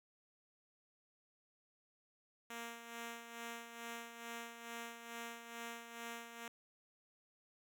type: tone with tremolo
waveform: 5% pulse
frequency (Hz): 233.1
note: A#3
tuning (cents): 0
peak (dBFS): -33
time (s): 2.5-6.48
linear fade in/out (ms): 2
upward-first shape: sine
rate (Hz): 2.3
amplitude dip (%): 60
effects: none